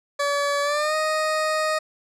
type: tone with pitch glide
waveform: 20% pulse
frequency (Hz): 571 to 622.7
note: D5 to D#5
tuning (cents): -49 to +1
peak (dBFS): -16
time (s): 0.19-1.79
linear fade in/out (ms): 10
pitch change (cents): +150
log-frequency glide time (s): 0.62-0.95
effects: low-pass 9000 Hz 12 dB/octave